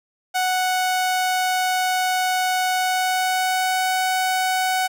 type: tone with pitch glide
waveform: sawtooth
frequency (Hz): 740 to 746.4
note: F#5 to F#5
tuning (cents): 0 to +15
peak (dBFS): -15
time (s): 0.34-4.88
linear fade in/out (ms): 20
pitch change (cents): +15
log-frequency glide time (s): 2.73-3.89
effects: none